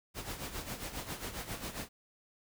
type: noise with tremolo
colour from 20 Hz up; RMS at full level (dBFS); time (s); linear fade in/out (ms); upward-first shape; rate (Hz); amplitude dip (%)
pink; -39; 0.14-1.89; 50; sine; 7.4; 65
effects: none